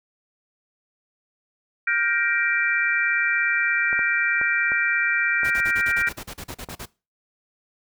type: chord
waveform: sine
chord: G minor seventh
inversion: third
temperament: just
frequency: 1411.2 / 1568 / 1881.6 / 2352 Hz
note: F6 / G6 / Bb6 / D7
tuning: +18 / 0 / +16 / +2 cents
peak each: -25 dBFS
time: 1.87-6.09 s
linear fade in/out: 5 ms
type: clicks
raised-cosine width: 1 ms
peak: -21 dBFS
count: 8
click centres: 3.929 / 3.992 / 4.414 / 4.719 / 5.433 / 6.184 / 6.505 / 6.688 s
type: noise bursts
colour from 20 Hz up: pink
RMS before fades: -35 dBFS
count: 14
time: 5.44-6.858 s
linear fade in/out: 10 ms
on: 66 ms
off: 38 ms
effects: noise-tail reverb RT60 0.3 s tail -21 dB re dry